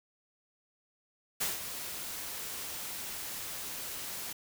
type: noise with ADSR envelope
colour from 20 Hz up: white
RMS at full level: -31 dBFS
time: 1.4-4.33 s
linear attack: 14 ms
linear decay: 160 ms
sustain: -9 dB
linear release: 6 ms
effects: none